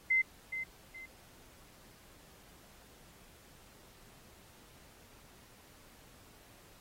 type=tone with echo; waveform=sine; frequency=2067 Hz; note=C7; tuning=22 cents flat; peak=-25 dBFS; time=0.1-0.22 s; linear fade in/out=10 ms; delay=420 ms; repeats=2; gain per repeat=-10 dB; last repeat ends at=1.06 s; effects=pink hiss -60 dBFS RMS until 6.8 s + AAC 48 kbps